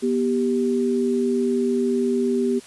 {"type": "tone pair together", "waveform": "sine", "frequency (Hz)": [243.1, 392], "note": ["B3", "G4"], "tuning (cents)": [-27, 0], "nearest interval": "minor sixth", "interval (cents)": 827, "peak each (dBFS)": -21, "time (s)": [0.02, 2.6], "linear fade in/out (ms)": 20, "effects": ["white hiss -45 dBFS RMS until 2.66 s", "resampled to 24000 Hz"]}